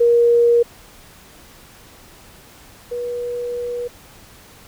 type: tone pair in turn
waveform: sine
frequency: 472.6 / 483.9 Hz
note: A#4 / B4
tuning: +24 / -35 cents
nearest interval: unison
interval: 41 cents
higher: second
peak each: -10 / -22 dBFS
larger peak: first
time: 0-0.63 / 2.91-3.88 s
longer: second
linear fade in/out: 10 ms
effects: pink hiss -45 dBFS RMS until 4.67 s